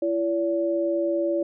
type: tone pair together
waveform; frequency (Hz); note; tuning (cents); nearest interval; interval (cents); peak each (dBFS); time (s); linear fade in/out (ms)
sine; 337.1 / 572; E4 / D5; +39 / -46; major sixth; 915; -24; 0.02-1.43; 5
effects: none